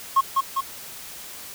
triangle tone with echo, 1082 Hz, C#6, 42 cents flat, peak -10 dBFS, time 0.16-0.21 s, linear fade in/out 10 ms, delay 200 ms, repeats 2, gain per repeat -4 dB, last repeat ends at 0.61 s, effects tanh soft clip ceiling -10 dBFS + white hiss -39 dBFS RMS until 1.54 s

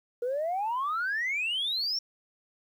sine exponential sweep, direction up, 470 to 5588 Hz, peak -26 dBFS, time 0.22-1.99 s, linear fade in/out 5 ms, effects tanh soft clip ceiling -24 dBFS + 10-bit

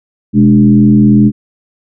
sine tone with frequency modulation, 210 Hz, G#3, 19 cents sharp, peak -3 dBFS, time 0.33-1.32 s, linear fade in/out 50 ms, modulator 82.3 Hz, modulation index 0.92, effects none

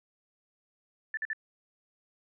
sine tone bursts, 1760 Hz, A6, in tune, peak -30 dBFS, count 3, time 1.14-1.332 s, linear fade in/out 2 ms, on 32 ms, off 48 ms, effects none

